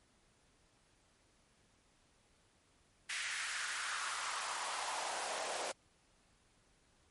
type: noise with high-pass filter sweep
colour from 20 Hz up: pink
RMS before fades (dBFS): -40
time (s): 3.09-5.72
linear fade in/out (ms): 10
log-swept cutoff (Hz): 2000 to 560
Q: 2.7
effects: pink hiss -71 dBFS RMS until 7.1 s + MP3 48 kbps